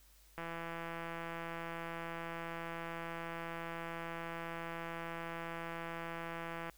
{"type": "click train", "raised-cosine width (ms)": 0.5, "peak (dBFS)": -28, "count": 1056, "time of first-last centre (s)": [0.38, 6.697], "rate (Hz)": 167, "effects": ["added 50 Hz sine -63 dBFS peak until 6.77 s", "white hiss -66 dBFS RMS until 6.77 s"]}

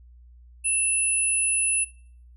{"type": "tone pair together", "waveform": "sine", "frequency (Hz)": [2671, 10084], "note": ["E7", "D#9"], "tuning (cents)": [22, 22], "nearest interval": "octave + major seventh", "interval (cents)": 2300, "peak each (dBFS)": [-29, -22], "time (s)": [0.64, 1.85], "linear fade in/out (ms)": 20, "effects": ["noise-tail reverb RT60 0.6 s tail -21 dB re dry", "added 60 Hz sine -47 dBFS peak until 2.36 s"]}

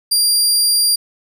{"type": "tone", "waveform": "25% pulse", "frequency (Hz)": 4775, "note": "D8", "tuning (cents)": 28, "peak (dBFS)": -7, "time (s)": [0.11, 0.96], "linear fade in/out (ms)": 10, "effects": []}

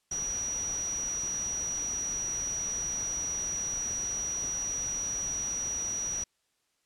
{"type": "tone in noise", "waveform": "sine", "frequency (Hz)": 5810, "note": "F#8", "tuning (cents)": -32, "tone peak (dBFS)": -30, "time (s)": [0.11, 6.24], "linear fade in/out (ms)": 5, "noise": "pink", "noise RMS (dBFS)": -44, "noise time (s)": [0.11, 6.24], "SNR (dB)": 11, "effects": ["white hiss -75 dBFS RMS until 6.85 s", "low-pass 9000 Hz 12 dB/octave"]}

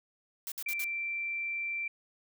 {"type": "noise bursts", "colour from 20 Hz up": "blue", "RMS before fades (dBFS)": -38, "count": 4, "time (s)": [0.47, 0.842], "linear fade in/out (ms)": 0, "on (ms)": 48, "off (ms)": 60}
{"type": "tone", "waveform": "sine", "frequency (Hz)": 2349, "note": "D7", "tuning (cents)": 0, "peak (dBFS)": -32, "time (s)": [0.66, 1.88], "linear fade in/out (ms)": 5}
{"effects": []}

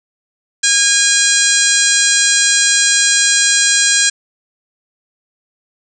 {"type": "harmonic tone", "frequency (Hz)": 816, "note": "G#5", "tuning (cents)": -31, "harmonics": [2, 3, 4, 5, 6, 7, 8, 9, 10], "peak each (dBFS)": [-16, -22, -20, -18, -22, -19, -20, -16, -19], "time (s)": [0.63, 4.1], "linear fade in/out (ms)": 10, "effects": []}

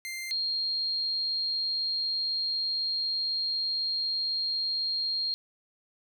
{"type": "tone pair in turn", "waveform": ["sawtooth", "sine"], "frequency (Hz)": [2093, 4226], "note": ["C7", "C8"], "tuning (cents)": [0, 16], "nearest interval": "octave", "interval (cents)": 1216, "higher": "second", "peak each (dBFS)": [-31, -27], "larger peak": "second", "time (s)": [[0.05, 0.31], [0.31, 5.34]], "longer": "second", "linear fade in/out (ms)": 0, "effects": []}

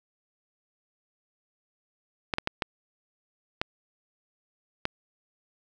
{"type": "clicks", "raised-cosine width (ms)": 0.3, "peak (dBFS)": -10, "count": 6, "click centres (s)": [2.338, 2.384, 2.474, 2.622, 3.615, 4.854], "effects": []}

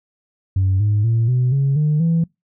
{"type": "tone with pitch steps", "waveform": "sine", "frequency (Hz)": [95.2, 104.42, 114.53, 125.62, 137.78, 151.12, 165.75], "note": ["F#2", "G#2", "A#2", "B2", "C#3", "D3", "E3"], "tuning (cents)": [50, 10, -30, 30, -10, 50, 10], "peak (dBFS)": -12, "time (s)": [0.56, 2.24], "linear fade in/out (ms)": 5, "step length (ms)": 240, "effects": ["noise-tail reverb RT60 0.2 s tail -26 dB re dry", "tanh soft clip ceiling -11 dBFS"]}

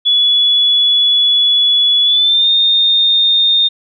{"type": "tone with pitch glide", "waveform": "sine", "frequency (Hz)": [3409, 3654], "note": ["G#7", "A#7"], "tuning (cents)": [45, -35], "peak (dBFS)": -8, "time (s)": [0.05, 3.69], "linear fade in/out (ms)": 20, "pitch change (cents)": 120, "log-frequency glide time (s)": [2.04, 2.49], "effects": []}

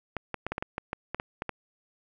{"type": "clicks", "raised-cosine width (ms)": 0.5, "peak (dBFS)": -16, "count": 12, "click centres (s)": [0.167, 0.343, 0.466, 0.52, 0.581, 0.625, 0.781, 0.931, 1.146, 1.199, 1.421, 1.493], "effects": []}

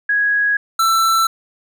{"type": "tone pair in turn", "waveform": ["sine", "square"], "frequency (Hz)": [1661.2, 1334.9], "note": ["G#6", "E6"], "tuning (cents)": [0, 21], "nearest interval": "major third", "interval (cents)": 379, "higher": "first", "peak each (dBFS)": -13, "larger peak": "neither", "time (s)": [[0.09, 0.57], [0.79, 1.27]], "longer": "neither", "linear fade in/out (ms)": 5, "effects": []}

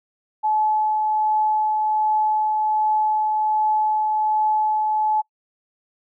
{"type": "tone with tremolo", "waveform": "sine", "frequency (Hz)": 859, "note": "A5", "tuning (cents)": -42, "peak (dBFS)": -16, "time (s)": [0.43, 5.22], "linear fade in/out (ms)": 20, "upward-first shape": "triangle", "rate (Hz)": 1.3, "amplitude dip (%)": 25, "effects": ["noise-tail reverb RT60 0.1 s tail -25 dB re dry"]}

